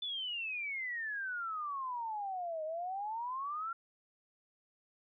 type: exponential two-way sweep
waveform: sine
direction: down then up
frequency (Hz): 3520 to 615 to 1384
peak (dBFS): -36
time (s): 0.02-3.73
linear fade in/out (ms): 5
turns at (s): 2.64
effects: none